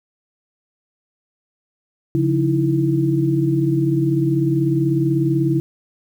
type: tone cluster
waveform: sine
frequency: 139.9 / 176 / 309.7 / 329.9 Hz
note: C#3 / F3 / D#4 / E4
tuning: +16 / +14 / -8 / +1 cents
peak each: -18 / -27 / -26 / -18 dBFS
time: 2.15-5.6 s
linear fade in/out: 0 ms
effects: 8-bit